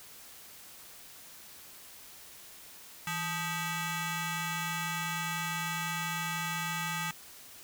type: ring-modulated tone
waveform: 15% pulse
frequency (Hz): 704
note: F5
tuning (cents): +14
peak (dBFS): -23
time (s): 3.07-7.11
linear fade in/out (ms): 2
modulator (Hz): 541
effects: white hiss -51 dBFS RMS until 7.63 s